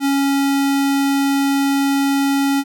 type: tone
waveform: square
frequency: 277.3 Hz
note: C#4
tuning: 1 cent sharp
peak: -15 dBFS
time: 0-2.64 s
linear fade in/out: 50 ms
effects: none